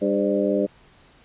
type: harmonic tone with a mistuned harmonic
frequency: 99.8 Hz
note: G2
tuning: 32 cents sharp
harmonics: 2 / 3 / 4 / 5 / 6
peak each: -25 / -25 / -25 / -25 / -25 dBFS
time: 0.01-0.67 s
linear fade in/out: 20 ms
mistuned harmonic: 5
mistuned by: +52 cents
effects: pink hiss -54 dBFS RMS until 1.24 s + resampled to 8000 Hz